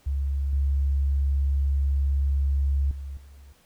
sine tone with level steps, 69.3 Hz, C#2, in tune, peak -23 / -20 / -32 / -45 dBFS, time 0.06-3.53 s, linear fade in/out 10 ms, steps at 0.53 / 2.91 / 3.17 s, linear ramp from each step 2 ms, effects pink hiss -60 dBFS RMS until 3.65 s

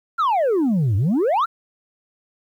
sine exponential two-way sweep, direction down then up, 1429 to 92.5 to 1429 Hz, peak -13 dBFS, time 0.18-1.46 s, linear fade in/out 20 ms, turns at 0.96 s, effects tanh soft clip ceiling -15 dBFS + 9-bit

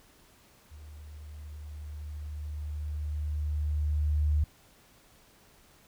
sine tone with level ramp, 75 Hz, D2, 37 cents sharp, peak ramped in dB -45 to -22 dBFS, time 0.71-4.44 s, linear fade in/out 5 ms, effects pink hiss -60 dBFS RMS until 5.87 s

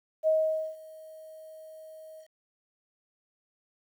sine tone with ADSR envelope, 631 Hz, D#5, 24 cents sharp, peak -20 dBFS, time 0.23-2.28 s, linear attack 43 ms, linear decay 480 ms, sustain -24 dB, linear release 92 ms, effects 10-bit

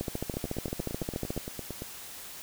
two click trains, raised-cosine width 2 ms, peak -18 / -23 dBFS, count 20 / 14, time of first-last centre 0.01-1.377 / 0.34-1.821 s, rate 13.9 / 8.78 Hz, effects white hiss -44 dBFS RMS until 2.42 s

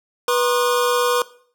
square tone cluster, 488.9 / 960 / 1072 / 1216 Hz, B4 / B5 / C6 / D#6, -18 / -49 / +42 / -40 cents, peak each -19 / -27 / -23 / -26 dBFS, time 0.28-1.22 s, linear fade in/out 2 ms, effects noise-tail reverb RT60 0.5 s tail -18 dB re dry

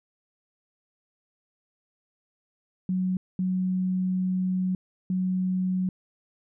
sine tone bursts at uneven times, 185 Hz, F#3, in tune, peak -23 dBFS, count 3, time 2.89-3.17 / 3.39-4.75 / 5.1-5.89 s, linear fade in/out 2 ms, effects none

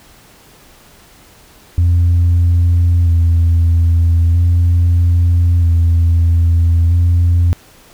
sine tone with vibrato, 85.2 Hz, F2, 42 cents flat, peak -6 dBFS, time 1.78-7.53 s, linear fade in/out 0 ms, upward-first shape square, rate 0.39 Hz, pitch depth 24 cents each way, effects tanh soft clip ceiling -6 dBFS + pink hiss -44 dBFS RMS until 7.93 s

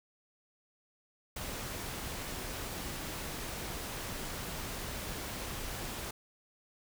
pink noise, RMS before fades -40 dBFS, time 1.36-6.11 s, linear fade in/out 5 ms, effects none

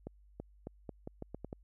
accelerating click train, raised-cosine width 2 ms, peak -28 dBFS, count 9, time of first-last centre 0.07-1.529 s, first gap 330 ms, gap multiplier 0.82, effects added 50 Hz sine -59 dBFS peak until 1.63 s

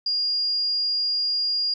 sine tone, 4833 Hz, D8, 49 cents sharp, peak -21 dBFS, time 0.06-1.74 s, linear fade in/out 5 ms, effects none

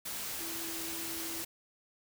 sine tone in noise, 330 Hz, E4, 2 cents sharp, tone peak -44 dBFS, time 0.4-1.43 s, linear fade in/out 10 ms, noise white, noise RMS -39 dBFS, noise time 0.05-1.45 s, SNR -8 dB, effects none

